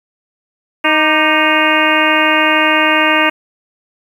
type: harmonic tone with a mistuned harmonic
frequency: 311 Hz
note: D#4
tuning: 1 cent flat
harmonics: 1 / 2 / 3 / 4 / 5 / 6 / 7 / 8 / 9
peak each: -18 / -18 / -18 / -18 / -18 / -18 / -18 / -18 / -18 dBFS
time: 0.84-3.3 s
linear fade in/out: 10 ms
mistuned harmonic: 4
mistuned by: -71 cents
effects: 7-bit